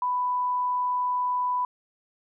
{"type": "tone", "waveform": "sine", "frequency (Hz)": 993, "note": "B5", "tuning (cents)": 9, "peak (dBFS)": -23, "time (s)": [0.02, 1.65], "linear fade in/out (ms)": 2, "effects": []}